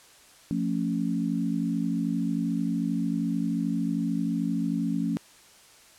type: chord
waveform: sine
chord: F augmented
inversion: none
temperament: equal with one note detuned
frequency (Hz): 174.61 / 224 / 277.2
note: F3 / A3 / C#4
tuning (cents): 0 / +31 / 0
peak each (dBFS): -29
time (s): 0.51-5.17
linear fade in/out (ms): 0
effects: white hiss -54 dBFS RMS until 5.98 s + low-pass 10000 Hz 12 dB/octave